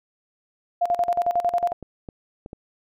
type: tone with tremolo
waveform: sine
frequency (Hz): 698.5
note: F5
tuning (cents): 0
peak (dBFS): -17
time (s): 0.81-1.73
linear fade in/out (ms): 10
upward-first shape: square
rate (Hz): 11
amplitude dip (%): 80
type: clicks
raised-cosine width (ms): 2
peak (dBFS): -23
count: 4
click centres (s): 1.827 / 2.088 / 2.461 / 2.531
effects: none